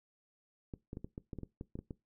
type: clicks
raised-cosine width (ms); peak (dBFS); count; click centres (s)
3; -29; 12; 0.738 / 0.931 / 0.971 / 1.045 / 1.179 / 1.332 / 1.387 / 1.433 / 1.611 / 1.755 / 1.79 / 1.908
effects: noise-tail reverb RT60 0.2 s tail -20 dB re dry